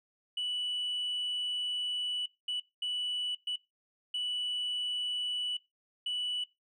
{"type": "tone bursts at uneven times", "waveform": "sine", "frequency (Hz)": 2960, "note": "F#7", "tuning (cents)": 0, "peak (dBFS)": -29, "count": 6, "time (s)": [[0.37, 2.26], [2.48, 2.6], [2.82, 3.35], [3.47, 3.56], [4.14, 5.57], [6.06, 6.44]], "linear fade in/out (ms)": 5, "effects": ["noise-tail reverb RT60 0.2 s tail -20 dB re dry", "tanh soft clip ceiling -29 dBFS"]}